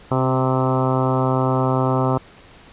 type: harmonic tone with a mistuned harmonic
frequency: 130 Hz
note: C3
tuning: 11 cents flat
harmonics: 1 / 2 / 3 / 4 / 5 / 6 / 7 / 8 / 9 / 10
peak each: -20 / -23 / -25 / -26 / -27 / -28 / -28 / -29 / -30 / -30 dBFS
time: 0.11-2.18 s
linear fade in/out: 5 ms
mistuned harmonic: 2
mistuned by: +16 cents
effects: pink hiss -46 dBFS RMS until 2.72 s + resampled to 8000 Hz